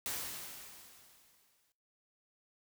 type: noise with exponential decay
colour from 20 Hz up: white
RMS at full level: -37 dBFS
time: 0.06-1.72 s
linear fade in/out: 0 ms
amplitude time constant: 360 ms
effects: noise-tail reverb RT60 0.3 s tail -18 dB re dry